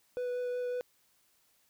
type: tone with vibrato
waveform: triangle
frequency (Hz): 493.9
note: B4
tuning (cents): 0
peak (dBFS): -30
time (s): 0.17-0.81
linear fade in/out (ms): 0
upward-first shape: triangle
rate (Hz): 5.4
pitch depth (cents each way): 9
effects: white hiss -70 dBFS RMS until 1.69 s